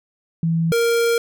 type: tone pair in turn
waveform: sine / square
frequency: 164.81 / 466.2 Hz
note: E3 / A#4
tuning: 0 / 0 cents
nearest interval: octave + tritone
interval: 1800 cents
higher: second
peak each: -16 dBFS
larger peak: neither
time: 0.43-0.72 / 0.72-1.18 s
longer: second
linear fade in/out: 2 ms
effects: none